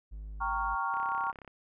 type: tone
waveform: triangle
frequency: 51.91 Hz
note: G#1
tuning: in tune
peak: -37 dBFS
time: 0.11-0.76 s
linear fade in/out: 20 ms
type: chord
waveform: sine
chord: G half-diminished seventh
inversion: none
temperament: equal with one note detuned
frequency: 784 / 925.4 / 1108.7 / 1396.9 Hz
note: G5 / Bb5 / Db6 / F6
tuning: 0 / -13 / 0 / 0 cents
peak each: -37 / -34 / -33 / -36 dBFS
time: 0.4-1.32 s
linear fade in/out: 20 ms
type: click train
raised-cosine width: 0.5 ms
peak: -32 dBFS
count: 19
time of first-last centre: 0.94-1.477 s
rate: 33.5 Hz
effects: none